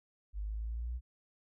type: linear sweep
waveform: sine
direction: up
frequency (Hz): 49.73 to 61.74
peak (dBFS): -35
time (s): 0.33-1.01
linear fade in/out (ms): 50
effects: none